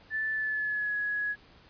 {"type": "tone with pitch glide", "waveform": "sine", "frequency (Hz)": [1755, 1677.7], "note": ["A6", "G#6"], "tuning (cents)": [-5, 17], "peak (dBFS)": -28, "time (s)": [0.1, 1.36], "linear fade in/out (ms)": 50, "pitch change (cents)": -78, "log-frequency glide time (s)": [0.32, 0.96], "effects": ["pink hiss -57 dBFS RMS until 1.69 s", "resampled to 11025 Hz"]}